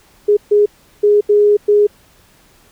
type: tone bursts at uneven times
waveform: sine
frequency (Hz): 414.4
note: G#4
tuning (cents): -4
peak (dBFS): -7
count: 5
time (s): 0.28-0.37 / 0.51-0.66 / 1.03-1.21 / 1.29-1.57 / 1.68-1.87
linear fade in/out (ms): 10
effects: pink hiss -50 dBFS RMS until 2.71 s